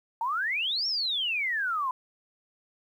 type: exponential two-way sweep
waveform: sine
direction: up then down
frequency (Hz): 880 to 5588 to 991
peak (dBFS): -26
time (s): 0.21-1.91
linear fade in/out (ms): 2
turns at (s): 0.87
effects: 10-bit